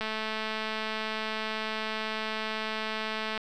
click train, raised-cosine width 0.3 ms, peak -17 dBFS, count 735, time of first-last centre 0.01-3.377 s, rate 218 Hz, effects none

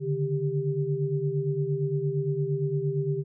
sine tone cluster, 141.2 / 149.9 / 394.1 Hz, C#3 / D3 / G4, +32 / +36 / +9 cents, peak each -29 dBFS, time 0-3.24 s, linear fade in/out 50 ms, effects none

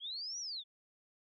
sine linear two-way sweep, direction up then down, 3146 to 5920 to 3386 Hz, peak -39 dBFS, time 0-0.64 s, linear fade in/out 50 ms, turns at 0.39 s, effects none

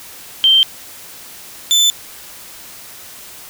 sine / 30% pulse tone pair in turn, 3136 / 3520 Hz, G7 / A7, 0 / 0 cents, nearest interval major second, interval 200 cents, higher second, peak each -7 dBFS, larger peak neither, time 0.44-0.63 / 1.71-1.9 s, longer neither, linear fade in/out 0 ms, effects white hiss -36 dBFS RMS until 3.49 s

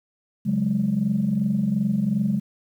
sine chord, C# suspended fourth, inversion none, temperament equal, 138.59 / 185 / 207.7 Hz, C#3 / F#3 / G#3, 0 / 0 / 0 cents, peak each -27 / -24 / -21 dBFS, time 0.45-2.4 s, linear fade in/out 20 ms, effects tanh soft clip ceiling -12 dBFS + 9-bit

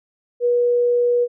sine tone, 483.9 Hz, B4, 35 cents flat, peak -14 dBFS, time 0.4-1.28 s, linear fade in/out 50 ms, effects none

